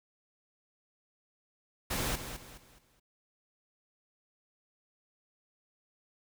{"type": "noise with echo", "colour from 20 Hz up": "pink", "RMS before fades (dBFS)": -33, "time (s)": [1.9, 2.16], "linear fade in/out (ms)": 10, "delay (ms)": 210, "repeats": 4, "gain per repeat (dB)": -9, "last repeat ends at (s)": 3, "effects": []}